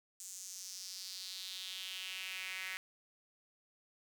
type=tone with high-pass filter sweep; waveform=sawtooth; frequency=187.4 Hz; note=F#3; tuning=22 cents sharp; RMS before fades=-45 dBFS; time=0.2-2.77 s; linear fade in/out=0 ms; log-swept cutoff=7300 to 2000 Hz; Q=3.3; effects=none

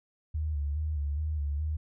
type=tone with vibrato; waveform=sine; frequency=74.6 Hz; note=D2; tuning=28 cents sharp; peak=-28 dBFS; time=0.34-1.77 s; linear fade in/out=10 ms; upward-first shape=square; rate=2.4 Hz; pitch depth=59 cents each way; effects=none

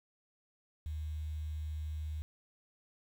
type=tone with quantisation; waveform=sine; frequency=77.1 Hz; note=D#2; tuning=15 cents flat; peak=-36 dBFS; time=0.86-2.22 s; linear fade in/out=0 ms; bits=10; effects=none

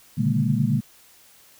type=tone cluster; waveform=sine; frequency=119.9 / 140.8 / 149.6 / 200.7 / 227.8 Hz; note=A#2 / C#3 / D3 / G3 / A#3; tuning=+49 / +27 / +32 / +41 / -40 cents; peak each=-25 dBFS; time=0.17-0.81 s; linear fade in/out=20 ms; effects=white hiss -53 dBFS RMS until 1.59 s

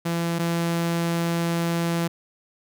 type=tone pair in turn; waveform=sawtooth; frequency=168.9 / 168.9 Hz; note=E3 / E3; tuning=+42 / +42 cents; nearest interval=unison; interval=0 cents; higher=neither; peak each=-19 / -18 dBFS; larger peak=second; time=0.05-0.39 / 0.39-2.08 s; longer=second; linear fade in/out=10 ms; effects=none

